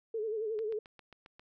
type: tone with vibrato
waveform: sine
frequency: 436 Hz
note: A4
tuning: 16 cents flat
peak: -32 dBFS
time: 0.14-0.79 s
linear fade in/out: 5 ms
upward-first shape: sine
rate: 11 Hz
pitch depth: 78 cents each way
type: click train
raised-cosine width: 0.3 ms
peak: -36 dBFS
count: 7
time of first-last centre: 0.59-1.395 s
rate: 7.45 Hz
effects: none